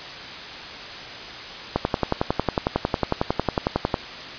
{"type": "click train", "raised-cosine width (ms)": 1, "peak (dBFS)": -5, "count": 25, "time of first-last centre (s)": [1.76, 3.942], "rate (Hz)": 11, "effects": ["white hiss -35 dBFS RMS until 4.38 s", "resampled to 11025 Hz"]}